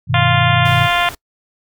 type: chord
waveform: sine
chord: G augmented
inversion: none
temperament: equal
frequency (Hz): 98 / 123.47 / 155.56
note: G2 / B2 / D#3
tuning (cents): 0 / 0 / 0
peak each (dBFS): -20 / -16 / -19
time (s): 0.07-0.89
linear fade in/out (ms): 50
type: harmonic tone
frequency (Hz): 349.2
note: F4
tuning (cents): 0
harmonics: 2 / 3 / 4 / 5 / 6 / 7 / 8 / 9 / 10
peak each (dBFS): -18 / -20 / -21 / -22 / -23 / -23 / -24 / -25 / -25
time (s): 0.14-1.09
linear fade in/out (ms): 2
type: band-stop noise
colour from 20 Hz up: pink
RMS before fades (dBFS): -32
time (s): 0.65-1.15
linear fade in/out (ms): 5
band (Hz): 170 to 240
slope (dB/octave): 96
effects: noise-tail reverb RT60 0.1 s tail -25 dB re dry